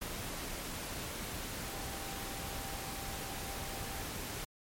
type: tone in noise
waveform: sine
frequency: 784 Hz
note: G5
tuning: in tune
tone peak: -49 dBFS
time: 1.65-4.05 s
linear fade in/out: 10 ms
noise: pink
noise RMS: -41 dBFS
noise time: 0.01-4.45 s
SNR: -11 dB
effects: MP3 64 kbps